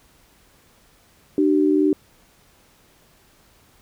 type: tone pair together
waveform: sine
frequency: 300 / 381.9 Hz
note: D4 / G4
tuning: +37 / -45 cents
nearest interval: major third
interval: 418 cents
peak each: -16 / -19 dBFS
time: 1.38-1.93 s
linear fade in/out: 2 ms
effects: pink hiss -56 dBFS RMS until 3.81 s